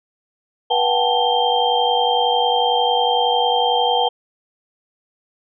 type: tone cluster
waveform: sine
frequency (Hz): 484.9 / 731 / 782 / 877 / 3168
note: B4 / F#5 / G5 / A5 / G7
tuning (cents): -32 / -21 / -4 / -6 / +18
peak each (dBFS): -21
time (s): 0.7-4.09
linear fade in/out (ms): 10
effects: none